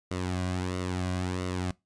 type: tone with flanger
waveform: sawtooth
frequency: 91.2 Hz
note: F#2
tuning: 24 cents flat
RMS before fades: -31 dBFS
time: 0.11-1.71 s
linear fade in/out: 0 ms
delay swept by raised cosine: 1.2 to 2.3 ms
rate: 1.5 Hz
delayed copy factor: -0.6
effects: noise-tail reverb RT60 0.2 s tail -22 dB re dry + resampled to 22050 Hz